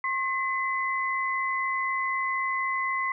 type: tone pair together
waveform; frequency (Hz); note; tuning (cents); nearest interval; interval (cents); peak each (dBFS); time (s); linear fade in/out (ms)
sine; 1073.2 / 2026; C6 / B6; +44 / +44; major seventh; 1100; -28; 0.04-3.12; 2
effects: none